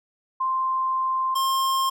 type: tone pair in turn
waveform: sine / square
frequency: 1046.5 / 1063.6 Hz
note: C6 / C6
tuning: 0 / +28 cents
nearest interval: unison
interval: 28 cents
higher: second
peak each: -21 dBFS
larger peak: neither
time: 0.4-1.35 / 1.35-1.9 s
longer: first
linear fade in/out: 10 ms
effects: none